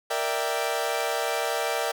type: chord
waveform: sawtooth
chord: E half-diminished seventh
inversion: second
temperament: equal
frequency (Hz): 466.2 / 587.3 / 659.3 / 784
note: Bb4 / D5 / E5 / G5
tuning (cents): 0 / 0 / 0 / 0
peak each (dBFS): -27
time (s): 0.1-1.92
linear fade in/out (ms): 10
effects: none